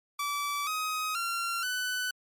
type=tone with pitch steps; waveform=sawtooth; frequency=1155 / 1259.5 / 1373.5 / 1497.8 Hz; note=D6 / D#6 / F6 / F#6; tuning=-29 / +21 / -29 / +21 cents; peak=-26 dBFS; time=0.19-2.11 s; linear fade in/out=5 ms; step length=480 ms; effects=MP3 64 kbps